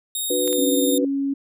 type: tone with pitch glide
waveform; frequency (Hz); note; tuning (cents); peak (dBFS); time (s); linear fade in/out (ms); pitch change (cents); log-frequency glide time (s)
5% pulse; 3729 to 3676; A#7 to A#7; 0 to -25; -17; 0.15-0.98; 2; -25; 0.39-0.52
type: chord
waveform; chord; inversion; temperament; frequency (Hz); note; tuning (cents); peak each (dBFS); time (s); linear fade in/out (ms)
sine; B minor; first; just; 296.3 / 370.4 / 493.9; D4 / F#4 / B4; +15 / +2 / 0; -26 / -25 / -22; 0.3-1.05; 5
type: clicks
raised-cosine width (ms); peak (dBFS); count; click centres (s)
0.2; -18 / -19; 2; 0.477 / 0.529
type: tone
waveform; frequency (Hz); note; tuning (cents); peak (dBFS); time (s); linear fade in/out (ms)
sine; 276.6; C#4; -4; -20; 0.58-1.34; 10
effects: none